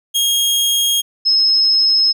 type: tone pair in turn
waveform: sawtooth / sine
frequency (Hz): 3258 / 5172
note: G#7 / E8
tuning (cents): -34 / -34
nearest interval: minor sixth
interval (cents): 800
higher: second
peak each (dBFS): -10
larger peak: neither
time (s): 0.14-1.02 / 1.25-2.13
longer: neither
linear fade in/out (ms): 20
effects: none